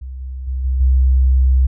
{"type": "tone with level steps", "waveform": "sine", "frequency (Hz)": 64.8, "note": "C2", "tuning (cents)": -16, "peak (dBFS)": [-26, -24, -18, -14, -9], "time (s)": [0.01, 1.67], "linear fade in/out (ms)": 10, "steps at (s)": [0.2, 0.47, 0.64, 0.8], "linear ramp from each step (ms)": 10, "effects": []}